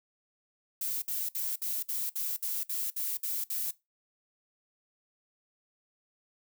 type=noise bursts; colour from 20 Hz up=violet; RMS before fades=-33 dBFS; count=11; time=0.81-3.71 s; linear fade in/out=5 ms; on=210 ms; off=59 ms; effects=noise-tail reverb RT60 0.2 s tail -19 dB re dry